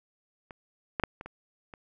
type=clicks; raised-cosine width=0.5 ms; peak=-28 / -14 / -9 / -25 / -26 / -29 dBFS; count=6; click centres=0.508 / 0.998 / 1.037 / 1.211 / 1.26 / 1.738 s; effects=none

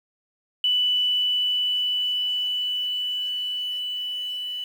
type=tone with level ramp; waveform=sine; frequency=2976 Hz; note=F#7; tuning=9 cents sharp; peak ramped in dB=-18 to -28 dBFS; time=0.64-4.64 s; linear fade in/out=2 ms; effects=8-bit

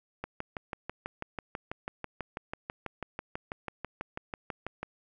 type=click train; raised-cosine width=0.5 ms; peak=-20 dBFS; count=29; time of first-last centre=0.24-4.83 s; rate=6.1 Hz; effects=none

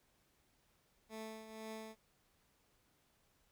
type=tone with tremolo; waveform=15% pulse; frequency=220 Hz; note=A3; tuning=in tune; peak=-38 dBFS; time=1.09-1.96 s; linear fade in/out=50 ms; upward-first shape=triangle; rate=2 Hz; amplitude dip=65%; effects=pink hiss -75 dBFS RMS until 3.51 s

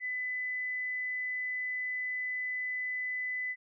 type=tone; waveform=sine; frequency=2004 Hz; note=B6; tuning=25 cents sharp; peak=-32 dBFS; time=0-3.56 s; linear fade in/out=50 ms; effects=none

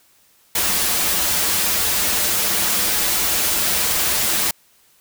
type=noise with comb filter; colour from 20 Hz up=white; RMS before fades=-19 dBFS; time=0.55-4.51 s; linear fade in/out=5 ms; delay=7.5 ms; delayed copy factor=-0.65; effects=white hiss -56 dBFS RMS until 5 s

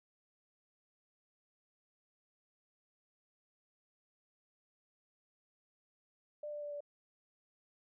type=tone with pitch steps; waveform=sine; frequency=595 / 590.2 / 585.5 / 580.7 Hz; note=D5 / D5 / D5 / D5; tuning=+22 / +8 / -5 / -20 cents; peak=-40 dBFS; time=6.43-6.806 s; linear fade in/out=5 ms; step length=94 ms; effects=none

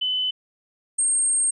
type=tone pair in turn; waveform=sine; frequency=3018 / 8536 Hz; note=F#7 / C9; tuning=+34 / +34 cents; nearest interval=octave + tritone; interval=1800 cents; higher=second; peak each=-21 / -18 dBFS; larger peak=second; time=0.01-0.31 / 0.98-1.51 s; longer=second; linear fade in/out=10 ms; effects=none

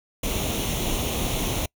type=noise with comb filter; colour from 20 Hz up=pink; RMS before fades=-26 dBFS; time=0.23-1.66 s; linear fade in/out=5 ms; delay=0.31 ms; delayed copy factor=+0.65; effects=noise-tail reverb RT60 0.1 s tail -26 dB re dry

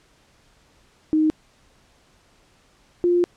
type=tone pair in turn; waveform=sine; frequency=311.1 / 351.1 Hz; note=D#4 / F4; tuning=0 / +9 cents; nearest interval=major second; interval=209 cents; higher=second; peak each=-15 dBFS; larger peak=neither; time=1.13-1.3 / 3.04-3.24 s; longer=second; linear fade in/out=0 ms; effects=pink hiss -58 dBFS RMS until 3.36 s + low-pass 8000 Hz 12 dB/octave

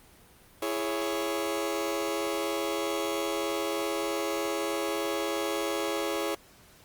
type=chord; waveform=sawtooth; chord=C# minor; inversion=first; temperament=just; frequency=332.6 / 415.8 / 554.4 Hz; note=E4 / G#4 / C#5; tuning=+16 / +2 / 0 cents; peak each=-29 dBFS; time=0.62-6.35 s; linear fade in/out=5 ms; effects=pink hiss -56 dBFS RMS until 6.84 s + Opus 32 kbps

